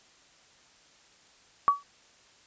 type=tone with exponential decay; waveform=sine; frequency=1137 Hz; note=C#6; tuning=44 cents sharp; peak=-14 dBFS; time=1.68-1.83 s; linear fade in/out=0 ms; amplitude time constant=31 ms; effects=white hiss -59 dBFS RMS until 2.46 s + resampled to 16000 Hz